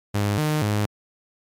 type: tone with pitch steps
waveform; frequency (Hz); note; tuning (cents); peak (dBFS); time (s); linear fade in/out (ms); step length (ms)
sawtooth; 102.4 / 152.7 / 104.5; G#2 / D#3 / G#2; -24 / -32 / +11; -16; 0.14-0.86; 10; 240
effects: MP3 96 kbps